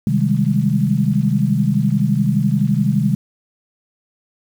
sine chord, Ab major seventh, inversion first, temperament equal, 130.81 / 155.56 / 196 / 207.7 Hz, C3 / Eb3 / G3 / Ab3, 0 / 0 / 0 / 0 cents, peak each -19 dBFS, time 0.07-3.15 s, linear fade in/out 2 ms, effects 7-bit

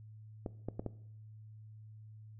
clicks, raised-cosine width 2 ms, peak -24 dBFS, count 4, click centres 0.462 / 0.686 / 0.795 / 0.863 s, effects noise-tail reverb RT60 0.7 s tail -18 dB re dry + added 108 Hz sine -50 dBFS peak until 2.39 s

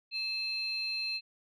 sine tone pair together, 2618 / 4156 Hz, E7 / C8, -13 / -12 cents, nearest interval minor sixth, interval 801 cents, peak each -35 / -33 dBFS, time 0.11-1.21 s, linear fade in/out 50 ms, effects tanh soft clip ceiling -25 dBFS

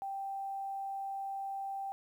sine tone, 784 Hz, G5, in tune, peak -36 dBFS, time 0.02-1.92 s, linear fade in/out 0 ms, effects 11-bit

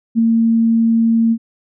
sine tone with ADSR envelope, 227.9 Hz, A#3, 39 cents flat, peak -8 dBFS, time 0.15-1.38 s, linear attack 37 ms, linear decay 3 ms, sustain -2 dB, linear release 62 ms, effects none

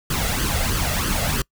pink noise with flanger, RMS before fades -22 dBFS, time 0.1-1.42 s, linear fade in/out 5 ms, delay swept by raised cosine 0.64 to 1.52 ms, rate 3.1 Hz, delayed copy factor +0.65, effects noise-tail reverb RT60 0.1 s tail -25 dB re dry

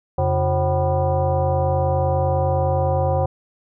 sine tone with frequency modulation, 311.1 Hz, D#4, in tune, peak -16 dBFS, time 0.18-3.26 s, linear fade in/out 5 ms, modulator 224 Hz, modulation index 2.3, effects none

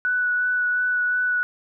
sine tone with vibrato, 1480 Hz, F#6, in tune, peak -19 dBFS, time 0.05-1.43 s, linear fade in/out 0 ms, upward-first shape sine, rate 2.8 Hz, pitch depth 12 cents each way, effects none

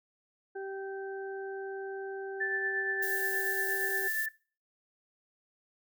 harmonic tone, 388.8 Hz, G4, 14 cents flat, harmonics 1 / 2 / 4, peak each -37 / -45 / -46 dBFS, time 0.55-4.08 s, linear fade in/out 10 ms
sine tone with tremolo, 1760 Hz, A6, in tune, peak -28 dBFS, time 2.4-4.29 s, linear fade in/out 10 ms, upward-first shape triangle, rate 8.5 Hz, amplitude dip 45%
violet noise, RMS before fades -38 dBFS, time 3.02-4.26 s, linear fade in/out 5 ms
effects noise-tail reverb RT60 0.4 s tail -21 dB re dry

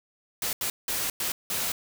white noise bursts at uneven times, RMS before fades -29 dBFS, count 5, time 0.42-0.53 / 0.61-0.7 / 0.88-1.1 / 1.2-1.32 / 1.5-1.72 s, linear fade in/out 2 ms, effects none

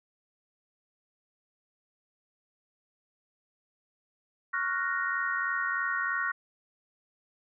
sine chord, Gb major seventh, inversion second, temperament equal, 1108.7 / 1396.9 / 1480 / 1864.7 Hz, Db6 / F6 / Gb6 / Bb6, 0 / 0 / 0 / 0 cents, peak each -34 / -34 / -33 / -32 dBFS, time 4.53-6.32 s, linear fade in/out 10 ms, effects none

